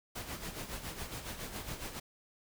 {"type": "noise with tremolo", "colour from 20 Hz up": "pink", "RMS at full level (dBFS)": -40, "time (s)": [0.15, 2], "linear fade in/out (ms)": 10, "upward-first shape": "sine", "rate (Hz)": 7.2, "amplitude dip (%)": 60, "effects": []}